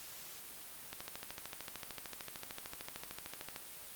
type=click train; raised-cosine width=0.2 ms; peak=-25 dBFS; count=36; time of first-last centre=0.93-3.562 s; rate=13.3 Hz; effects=white hiss -50 dBFS RMS until 3.95 s + Opus 48 kbps